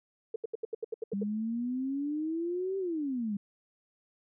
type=tone bursts; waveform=sine; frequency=448.2 Hz; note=A4; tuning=32 cents sharp; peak=-30 dBFS; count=10; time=0.34-1.233 s; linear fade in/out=5 ms; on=20 ms; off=77 ms
type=exponential two-way sweep; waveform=sine; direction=up then down; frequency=196 to 392 to 196 Hz; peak=-30 dBFS; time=1.13-3.37 s; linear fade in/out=5 ms; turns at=2.78 s
effects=none